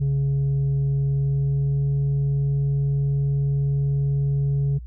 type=tone with pitch glide; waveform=sine; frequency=138.59 to 139.8 Hz; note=C#3 to C#3; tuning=0 to +15 cents; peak=-16 dBFS; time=0-4.79 s; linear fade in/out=20 ms; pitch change=+15 cents; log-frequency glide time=1.12-1.85 s; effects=tanh soft clip ceiling -18 dBFS + added 60 Hz sine -34 dBFS peak until 4.86 s